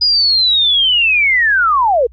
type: linear sweep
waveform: sine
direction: down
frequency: 4978 to 440 Hz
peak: -9 dBFS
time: 0.01-2.07 s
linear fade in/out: 10 ms
effects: added 60 Hz sine -38 dBFS peak until 2.12 s + Opus 48 kbps